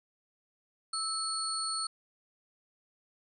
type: tone cluster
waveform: sine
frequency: 1303 / 4370 / 8890 Hz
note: E6 / C#8 / C#9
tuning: -20 / -26 / +4 cents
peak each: -37 / -34 / -37 dBFS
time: 0.93-1.87 s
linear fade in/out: 5 ms
effects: none